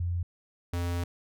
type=tone pair in turn; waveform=sine / square; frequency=87.31 / 86.94 Hz; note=F2 / F2; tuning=0 / -7 cents; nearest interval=unison; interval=7 cents; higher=first; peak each=-27 / -29 dBFS; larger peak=first; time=0-0.23 / 0.73-1.04 s; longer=second; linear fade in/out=5 ms; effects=none